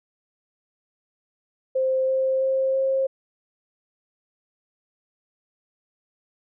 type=tone with pitch steps; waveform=sine; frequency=523.3 / 526.9 / 530.6 / 534.3 Hz; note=C5 / C5 / C5 / C5; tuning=0 / +12 / +24 / +36 cents; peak=-19 dBFS; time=1.75-3.07 s; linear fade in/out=10 ms; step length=330 ms; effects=none